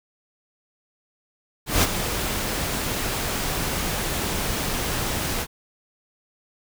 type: noise with ADSR envelope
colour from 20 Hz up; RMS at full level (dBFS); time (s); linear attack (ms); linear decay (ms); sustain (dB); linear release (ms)
pink; -17; 1.66-5.47; 170; 29; -9; 58
effects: none